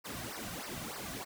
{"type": "noise with flanger", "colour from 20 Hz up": "pink", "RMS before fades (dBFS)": -42, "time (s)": [0.04, 1.25], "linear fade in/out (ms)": 20, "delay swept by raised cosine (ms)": [0.28, 2.38], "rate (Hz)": 3.3, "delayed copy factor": -1, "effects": []}